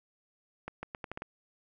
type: accelerating click train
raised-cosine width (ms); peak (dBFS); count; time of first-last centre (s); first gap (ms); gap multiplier
0.5; -23; 7; 0.68-1.221; 150; 0.79
effects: none